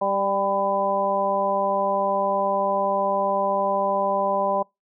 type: harmonic tone with a mistuned harmonic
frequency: 196.8 Hz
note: G3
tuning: 7 cents sharp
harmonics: 1 / 2 / 3 / 4 / 5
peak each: -33 / -32 / -23 / -26 / -25 dBFS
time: 0.01-4.63 s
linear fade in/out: 10 ms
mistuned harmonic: 5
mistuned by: +27 cents
effects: noise-tail reverb RT60 0.2 s tail -25 dB re dry